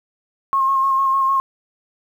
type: tone with vibrato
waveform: sine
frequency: 1077 Hz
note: C6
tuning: 50 cents sharp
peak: -14 dBFS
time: 0.53-1.4 s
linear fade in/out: 0 ms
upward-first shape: square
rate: 6.6 Hz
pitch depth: 19 cents each way
effects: 8-bit